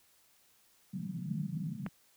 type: band-pass noise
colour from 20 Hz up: white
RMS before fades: -38 dBFS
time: 0.93-1.89 s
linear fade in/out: 10 ms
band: 140 to 200 Hz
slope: 48 dB/octave
type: click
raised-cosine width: 0.5 ms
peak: -26 dBFS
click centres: 1.864 s
effects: white hiss -67 dBFS RMS until 2.16 s